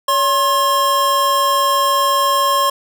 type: tone pair together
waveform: square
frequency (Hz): 566.3 / 1069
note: C#5 / C6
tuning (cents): +37 / +37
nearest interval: major seventh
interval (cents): 1100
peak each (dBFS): -21 / -14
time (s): 0.08-2.7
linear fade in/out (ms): 5
effects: none